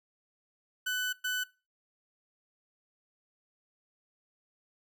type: tone bursts at uneven times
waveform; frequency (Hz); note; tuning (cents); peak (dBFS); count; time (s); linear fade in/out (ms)
30% pulse; 1500; F#6; +23; -27; 2; 0.86-1.13 / 1.24-1.44; 10
effects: noise-tail reverb RT60 0.3 s tail -22 dB re dry